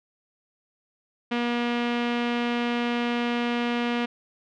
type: tone with low-pass filter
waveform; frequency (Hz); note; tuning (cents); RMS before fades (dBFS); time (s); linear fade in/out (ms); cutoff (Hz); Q
sawtooth; 239.2; A#3; +45; -26; 1.31-4.06; 10; 2900; 1.9
effects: none